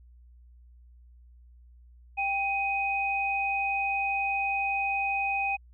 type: tone pair together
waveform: sine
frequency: 789 / 2505 Hz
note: G5 / D#7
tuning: +11 / +11 cents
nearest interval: octave + minor sixth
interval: 2000 cents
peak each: -29 / -28 dBFS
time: 2.17-5.57 s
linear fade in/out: 20 ms
effects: added 60 Hz sine -51 dBFS peak until 5.73 s